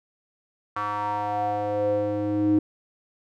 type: tone with band-pass filter sweep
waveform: square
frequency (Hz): 103.83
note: G#2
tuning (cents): 0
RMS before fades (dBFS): -25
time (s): 0.76-2.59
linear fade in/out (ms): 5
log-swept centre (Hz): 1200 to 310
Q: 5.5
effects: none